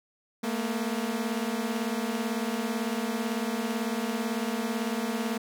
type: beating tone pair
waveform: sawtooth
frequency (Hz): 218.6 / 236.6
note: A3 / A#3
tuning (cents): -11 / +26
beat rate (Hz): 18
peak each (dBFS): -27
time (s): 0.43-5.38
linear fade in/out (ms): 10
effects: none